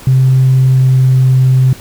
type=tone with pitch glide; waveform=sine; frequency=130.81 to 129.91 Hz; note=C3 to C3; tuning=0 to -12 cents; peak=-4 dBFS; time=0.07-1.73 s; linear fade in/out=2 ms; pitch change=-12 cents; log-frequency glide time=0.64-1.12 s; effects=tanh soft clip ceiling -1 dBFS + pink hiss -34 dBFS RMS until 1.8 s